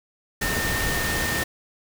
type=tone in noise; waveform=sine; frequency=1822 Hz; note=A#6; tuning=40 cents flat; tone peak=-27 dBFS; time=0.41-1.44 s; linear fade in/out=10 ms; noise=pink; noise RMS=-26 dBFS; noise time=0.41-1.44 s; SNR=-4 dB; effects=none